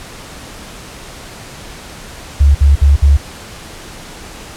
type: tone bursts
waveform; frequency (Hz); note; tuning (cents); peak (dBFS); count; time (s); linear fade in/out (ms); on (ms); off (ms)
sine; 70.7; C#2; +35; -4; 4; 2.4-3.171; 10; 150; 57
effects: pink hiss -32 dBFS RMS until 4.56 s + low-pass 10000 Hz 12 dB/octave